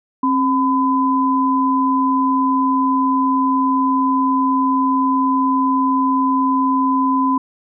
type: tone pair together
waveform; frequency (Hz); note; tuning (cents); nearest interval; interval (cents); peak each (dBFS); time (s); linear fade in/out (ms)
sine; 267.2 / 1007.9; C4 / B5; +36 / +35; octave + major seventh; 2299; -16; 0.23-7.38; 5
effects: none